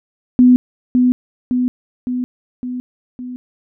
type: tone with echo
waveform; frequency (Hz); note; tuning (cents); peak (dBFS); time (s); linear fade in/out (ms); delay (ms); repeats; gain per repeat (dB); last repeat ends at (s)
sine; 249.6; B3; +19; -5; 0.39-0.56; 0; 560; 5; -4; 3.36
effects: none